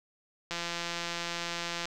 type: click train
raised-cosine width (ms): 0.2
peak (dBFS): -17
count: 231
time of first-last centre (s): 0.51-1.855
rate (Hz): 171
effects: none